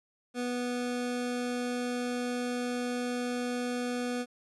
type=tone; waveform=25% pulse; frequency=245.6 Hz; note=B3; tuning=9 cents flat; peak=-27 dBFS; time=0.34-4.26 s; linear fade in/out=50 ms; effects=resampled to 24000 Hz + 11-bit